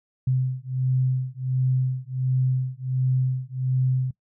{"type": "beating tone pair", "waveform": "sine", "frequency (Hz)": [128.5, 129.9], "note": ["C3", "C3"], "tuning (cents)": [-31, -12], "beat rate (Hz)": 1.4, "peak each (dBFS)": -24, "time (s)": [0.27, 4.11], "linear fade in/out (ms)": 5, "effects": ["noise-tail reverb RT60 0.1 s tail -21 dB re dry"]}